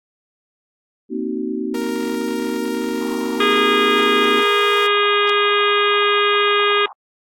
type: chord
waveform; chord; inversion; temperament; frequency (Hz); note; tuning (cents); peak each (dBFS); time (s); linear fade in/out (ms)
sine; C half-diminished seventh; third; equal with one note detuned; 233.1 / 261.6 / 311.1 / 378.4; Bb3 / C4 / Eb4 / Gb4; 0 / 0 / 0 / +39; -26; 1.09-4.44; 50
type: tone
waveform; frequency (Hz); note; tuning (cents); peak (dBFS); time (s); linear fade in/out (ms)
sawtooth; 466.2; A#4; 0; -22; 1.74-4.87; 5
type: band-pass noise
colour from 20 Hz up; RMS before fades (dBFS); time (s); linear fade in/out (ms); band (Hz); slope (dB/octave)
pink; -36; 3.01-6.93; 2; 820 to 1100; 48
type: harmonic tone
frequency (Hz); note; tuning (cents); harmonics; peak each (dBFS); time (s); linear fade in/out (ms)
410.1; G#4; -22; 1 / 3 / 4 / 5 / 6 / 7 / 8 / 9; -18 / -18 / -23 / -25 / -24 / -26 / -24 / -28; 3.4-6.86; 5
effects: AAC 64 kbps